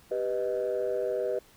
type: chord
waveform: sine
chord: G augmented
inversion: none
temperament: equal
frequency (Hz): 392 / 493.9 / 622.3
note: G4 / B4 / D#5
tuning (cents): 0 / 0 / 0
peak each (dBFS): -31 / -29 / -31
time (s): 0.11-1.39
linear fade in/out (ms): 5
effects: tanh soft clip ceiling -21 dBFS + pink hiss -58 dBFS RMS until 1.56 s